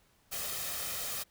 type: noise with comb filter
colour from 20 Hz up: white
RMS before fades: -37 dBFS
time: 0.31-1.24 s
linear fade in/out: 20 ms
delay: 1.6 ms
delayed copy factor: +0.5
effects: pink hiss -68 dBFS RMS until 1.3 s